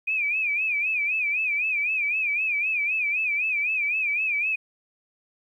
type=tone with vibrato; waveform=sine; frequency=2449 Hz; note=D#7; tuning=28 cents flat; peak=-22 dBFS; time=0.07-4.56 s; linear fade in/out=10 ms; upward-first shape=sine; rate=3.9 Hz; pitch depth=120 cents each way; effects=10-bit